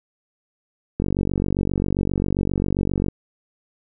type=click train; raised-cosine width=3 ms; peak=-9 dBFS; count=100; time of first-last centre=1-3.084 s; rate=47.5 Hz; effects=none